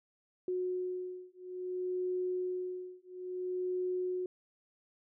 sine beating tone pair, 364.8 / 365.39 Hz, F#4 / F#4, -24 / -22 cents, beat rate 0.59 Hz, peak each -37 / -37 dBFS, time 0.48-4.26 s, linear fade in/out 2 ms, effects none

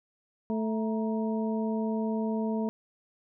harmonic tone with a mistuned harmonic, 220 Hz, A3, in tune, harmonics 1 / 2 / 3 / 4, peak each -28 / -34 / -38 / -40 dBFS, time 0.5-2.69 s, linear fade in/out 0 ms, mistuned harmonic 4, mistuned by +110 cents, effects none

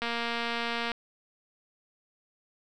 click train, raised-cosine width 0.3 ms, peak -16 dBFS, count 211, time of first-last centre 0.02-0.917 s, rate 234 Hz, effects none

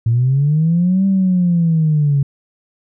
sine linear two-way sweep, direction up then down, 111.9 to 196 to 137.8 Hz, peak -10 dBFS, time 0.06-2.23 s, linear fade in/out 5 ms, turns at 1.06 s, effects tanh soft clip ceiling -6 dBFS

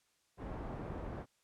pink low-pass noise, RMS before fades -43 dBFS, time 0.37-1.26 s, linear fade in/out 50 ms, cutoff 910 Hz, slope 12 dB/octave, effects white hiss -75 dBFS RMS until 1.43 s + low-pass 9000 Hz 12 dB/octave

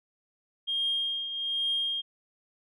sine tone with tremolo, 3225 Hz, G7, 48 cents sharp, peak -24 dBFS, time 0.67-2.02 s, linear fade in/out 20 ms, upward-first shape triangle, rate 1.2 Hz, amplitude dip 65%, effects tanh soft clip ceiling -20 dBFS

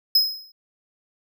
square tone with exponential decay, 5110 Hz, D#8, 45 cents sharp, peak -12 dBFS, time 0.15-0.52 s, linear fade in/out 5 ms, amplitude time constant 80 ms, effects none

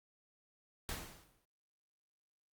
pink noise with exponential decay, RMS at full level -39 dBFS, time 0.89-1.45 s, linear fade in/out 0 ms, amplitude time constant 120 ms, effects Opus 48 kbps

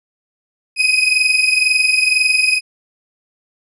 35% pulse tone pair together, 2500 / 2522 Hz, D#7 / D#7, +8 / +23 cents, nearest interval unison, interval 15 cents, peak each -13 dBFS, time 0.76-2.61 s, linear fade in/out 50 ms, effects resampled to 24000 Hz

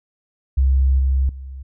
sine tone with level steps, 66.5 Hz, C2, 29 cents sharp, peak -12 / -14 / -30 dBFS, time 0.57-1.63 s, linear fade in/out 10 ms, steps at 0.99 / 1.29 s, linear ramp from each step 2 ms, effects none

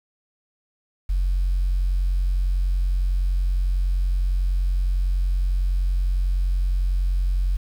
sine tone, 45.4 Hz, F#1, 32 cents flat, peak -17 dBFS, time 1.09-7.57 s, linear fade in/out 10 ms, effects tanh soft clip ceiling -15 dBFS + 8-bit

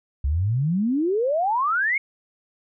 sine exponential sweep, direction up, 64.9 to 2229 Hz, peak -19 dBFS, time 0.24-1.98 s, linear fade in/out 5 ms, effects none

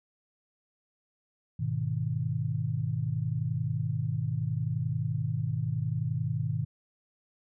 sine chord, G# minor, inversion none, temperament just, 103.83 / 124.59 / 155.74 Hz, G#2 / B2 / D#3, 0 / +16 / +2 cents, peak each -33 / -31 / -32 dBFS, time 1.59-6.65 s, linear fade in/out 10 ms, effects none

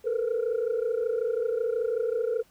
sine tone cluster, 439.8 / 465.2 / 498.3 Hz, A4 / A#4 / B4, -1 / -4 / +15 cents, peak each -28 / -27 / -29 dBFS, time 0.04-2.43 s, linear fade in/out 20 ms, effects tanh soft clip ceiling -20 dBFS + pink hiss -62 dBFS RMS until 2.5 s

